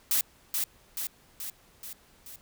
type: noise with echo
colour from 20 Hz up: blue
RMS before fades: -25 dBFS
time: 0.11-0.21 s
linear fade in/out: 2 ms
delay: 430 ms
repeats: 5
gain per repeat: -4 dB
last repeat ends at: 2.36 s
effects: pink hiss -60 dBFS RMS until 2.41 s